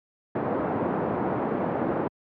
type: band-pass noise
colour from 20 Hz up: pink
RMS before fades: -27 dBFS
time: 0.35-2.08 s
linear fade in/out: 5 ms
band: 200 to 860 Hz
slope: 12 dB/octave
effects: high-pass 80 Hz 12 dB/octave + low-pass 2000 Hz 12 dB/octave